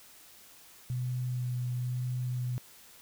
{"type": "tone with vibrato", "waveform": "sine", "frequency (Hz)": 124.7, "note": "B2", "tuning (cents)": 17, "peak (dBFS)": -30, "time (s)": [0.9, 2.58], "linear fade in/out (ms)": 0, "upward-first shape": "sine", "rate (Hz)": 1, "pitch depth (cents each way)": 13, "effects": ["white hiss -55 dBFS RMS until 3.01 s"]}